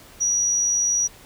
sine tone, 5800 Hz, F#8, 35 cents flat, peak -18 dBFS, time 0.2-1.08 s, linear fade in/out 20 ms, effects pink hiss -47 dBFS RMS until 1.25 s

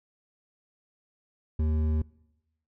sine tone with hard clipping, 77.78 Hz, D#2, in tune, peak -25 dBFS, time 1.59-2.02 s, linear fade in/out 5 ms, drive 9 dB, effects noise-tail reverb RT60 1.0 s tail -24 dB re dry

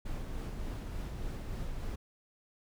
brown noise with tremolo, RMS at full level -37 dBFS, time 0.05-1.96 s, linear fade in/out 10 ms, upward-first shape sine, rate 3.4 Hz, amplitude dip 25%, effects none

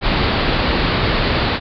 pink low-pass noise, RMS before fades -17 dBFS, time 0.01-1.6 s, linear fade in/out 50 ms, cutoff 4700 Hz, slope 96 dB/octave, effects none

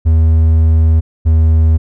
triangle tone pair in turn, 80.2 / 79.9 Hz, E2 / D#2, -47 / +47 cents, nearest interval unison, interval 6 cents, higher first, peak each -4 dBFS, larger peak neither, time 0.05-1.01 / 1.25-1.78 s, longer first, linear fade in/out 20 ms, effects none

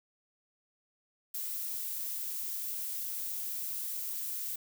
violet noise, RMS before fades -37 dBFS, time 1.34-4.56 s, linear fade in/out 5 ms, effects none

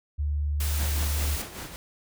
sine tone, 73.42 Hz, D2, in tune, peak -24 dBFS, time 0.18-1.37 s, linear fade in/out 20 ms
white noise, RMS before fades -34 dBFS, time 0.6-1.42 s, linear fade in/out 5 ms
pink noise with tremolo, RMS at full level -36 dBFS, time 0.79-1.76 s, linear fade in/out 0 ms, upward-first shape sine, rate 5.2 Hz, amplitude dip 60%
effects none

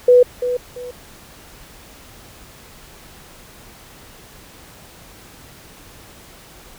sine tone with echo, 493.9 Hz, B4, in tune, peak -6 dBFS, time 0.08-0.23 s, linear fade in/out 5 ms, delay 340 ms, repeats 2, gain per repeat -11 dB, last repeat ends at 0.91 s, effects pink hiss -43 dBFS RMS until 6.78 s

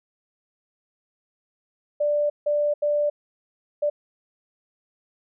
sine tone bursts at uneven times, 589 Hz, D5, 5 cents sharp, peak -19 dBFS, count 4, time 2-2.3 / 2.46-2.74 / 2.82-3.1 / 3.82-3.9 s, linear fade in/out 10 ms, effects none

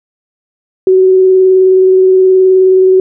sine tone with vibrato, 375.2 Hz, F#4, 24 cents sharp, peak -3 dBFS, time 0.87-3 s, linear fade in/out 2 ms, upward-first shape triangle, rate 19 Hz, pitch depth 17 cents each way, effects none

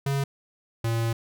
square tone pair in turn, 138.59 / 114.75 Hz, C#3 / A#2, 0 / -27 cents, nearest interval minor third, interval 327 cents, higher first, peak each -24 dBFS, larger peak neither, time 0.06-0.24 / 0.84-1.13 s, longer second, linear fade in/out 5 ms, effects none

